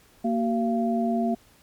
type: tone cluster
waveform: sine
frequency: 232.1 / 381.1 / 685 Hz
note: A#3 / G4 / F5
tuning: -7 / -49 / -34 cents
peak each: -23 / -31 / -27 dBFS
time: 0.24-1.35 s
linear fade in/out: 10 ms
effects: pink hiss -57 dBFS RMS until 1.62 s + MP3 96 kbps